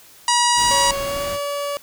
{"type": "harmonic tone", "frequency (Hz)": 962, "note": "B5", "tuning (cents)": -46, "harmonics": [1, 2, 3, 4, 5, 6, 7, 8, 9, 10], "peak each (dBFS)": [-17, -25, -24, -27, -23, -26, -27, -30, -27, -30], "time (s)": [0.28, 0.91], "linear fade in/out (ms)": 2}
{"type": "noise", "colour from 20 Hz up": "pink", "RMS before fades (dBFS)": -32, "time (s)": [0.55, 1.39], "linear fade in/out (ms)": 50}
{"type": "tone with pitch glide", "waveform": "30% pulse", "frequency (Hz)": [557, 572.3], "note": ["C#5", "D5"], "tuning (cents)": [8, -45], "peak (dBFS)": -20, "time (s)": [0.71, 1.77], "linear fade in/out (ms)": 0, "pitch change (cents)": 47, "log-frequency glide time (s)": [1, 1.28]}
{"effects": ["white hiss -47 dBFS RMS until 1.82 s"]}